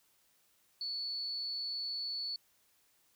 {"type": "tone with amplitude modulation", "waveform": "sine", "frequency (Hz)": 4437, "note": "C#8", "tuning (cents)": 1, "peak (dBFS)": -34, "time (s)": [0.81, 2.36], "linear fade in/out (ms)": 2, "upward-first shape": "sine", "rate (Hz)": 259, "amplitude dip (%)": 35, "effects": ["white hiss -71 dBFS RMS until 3.15 s"]}